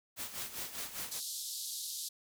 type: noise with tremolo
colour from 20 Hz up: white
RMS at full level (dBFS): -39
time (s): 0.16-1.21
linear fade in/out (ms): 50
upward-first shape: sine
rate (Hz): 5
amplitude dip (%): 70
type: band-pass noise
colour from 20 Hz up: pink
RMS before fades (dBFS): -41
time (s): 1.11-2.09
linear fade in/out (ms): 10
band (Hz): 3700 to 14000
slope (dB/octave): 48
effects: none